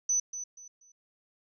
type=tone with echo; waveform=sine; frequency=6000 Hz; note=F#8; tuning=23 cents sharp; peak=-24 dBFS; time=0.09-0.2 s; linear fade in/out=5 ms; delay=240 ms; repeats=3; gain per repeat=-11 dB; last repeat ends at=0.92 s; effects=none